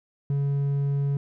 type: tone with hard clipping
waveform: sine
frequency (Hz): 140.7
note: C#3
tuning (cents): +26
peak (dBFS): -23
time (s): 0.3-1.17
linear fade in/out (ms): 2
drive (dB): 3
effects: none